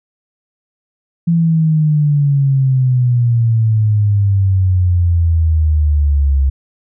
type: exponential sweep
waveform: sine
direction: down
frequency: 170 to 67.1 Hz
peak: -9 dBFS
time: 1.27-6.5 s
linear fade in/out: 10 ms
effects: none